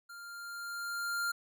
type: tone with level ramp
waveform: square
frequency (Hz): 1396.9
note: F6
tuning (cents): 0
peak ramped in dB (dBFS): -47 to -31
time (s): 0.09-1.32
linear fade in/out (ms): 10
effects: none